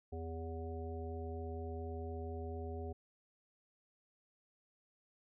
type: harmonic tone with a mistuned harmonic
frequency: 81.4 Hz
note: E2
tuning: 21 cents flat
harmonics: 1 / 3 / 5 / 7 / 9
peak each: -42 / -50 / -46 / -54 / -51 dBFS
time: 0.12-2.93 s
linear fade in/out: 10 ms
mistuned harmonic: 3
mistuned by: +30 cents
effects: none